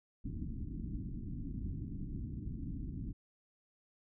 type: low-pass noise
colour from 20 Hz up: pink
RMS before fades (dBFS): -41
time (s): 0.24-3.13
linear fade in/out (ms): 10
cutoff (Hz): 300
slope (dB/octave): 48
effects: none